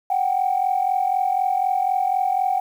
sine tone pair together, 740 / 784 Hz, F#5 / G5, 0 / 0 cents, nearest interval minor second, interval 100 cents, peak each -20 dBFS, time 0.1-2.6 s, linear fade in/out 5 ms, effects tanh soft clip ceiling -11 dBFS + 8-bit

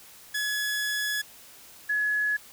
sawtooth / sine tone pair in turn, 1694 / 1694 Hz, G#6 / G#6, +34 / +34 cents, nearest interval unison, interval 0 cents, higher neither, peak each -23 dBFS, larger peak neither, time 0.34-1.22 / 1.89-2.37 s, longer first, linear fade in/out 10 ms, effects white hiss -50 dBFS RMS until 2.52 s

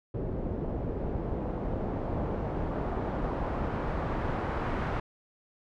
pink noise with low-pass filter sweep, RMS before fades -32 dBFS, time 0.14-5 s, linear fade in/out 5 ms, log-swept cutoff 430 to 1400 Hz, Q 1, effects none

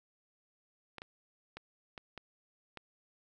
clicks, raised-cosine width 0.3 ms, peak -28 dBFS, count 6, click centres 0.983 / 1.019 / 1.57 / 1.978 / 2.177 / 2.773 s, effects none

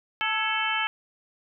harmonic tone with a mistuned harmonic, 440 Hz, A4, in tune, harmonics 2 / 3 / 4 / 5 / 6 / 7, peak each -31 / -31 / -31 / -31 / -31 / -31 dBFS, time 0.21-0.87 s, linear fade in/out 0 ms, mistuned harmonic 4, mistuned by -84 cents, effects none

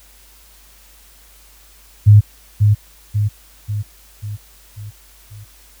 sine tone with echo, 104.4 Hz, G#2, 10 cents sharp, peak -3 dBFS, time 2.06-2.21 s, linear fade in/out 20 ms, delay 540 ms, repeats 6, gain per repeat -5 dB, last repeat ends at 5.45 s, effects added 50 Hz sine -48 dBFS peak until 5.8 s + white hiss -48 dBFS RMS until 5.8 s

